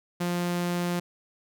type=tone; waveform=sawtooth; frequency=175.4 Hz; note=F3; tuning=8 cents sharp; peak=-22 dBFS; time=0.2-1 s; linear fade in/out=10 ms; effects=none